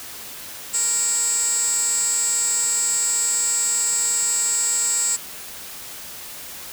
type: tone with band-pass filter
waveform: 15% pulse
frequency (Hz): 466.2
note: A#4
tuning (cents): 0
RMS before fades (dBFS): -21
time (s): 0.73-5.17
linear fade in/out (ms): 20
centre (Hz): 7700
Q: 9.2
effects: white hiss -36 dBFS RMS until 6.72 s